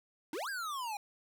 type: exponential two-way sweep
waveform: square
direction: up then down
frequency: 277.2 to 1661.2 to 798 Hz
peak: -37 dBFS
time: 0.33-0.97 s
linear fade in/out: 2 ms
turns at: 0.49 s
effects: none